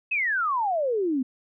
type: exponential sweep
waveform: sine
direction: down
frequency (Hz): 2637 to 246.9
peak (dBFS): -22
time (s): 0.11-1.23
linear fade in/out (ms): 10
effects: none